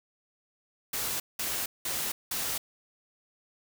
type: noise bursts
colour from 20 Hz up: white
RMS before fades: -32 dBFS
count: 4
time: 0.93-2.58 s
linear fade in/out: 5 ms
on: 270 ms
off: 190 ms
effects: none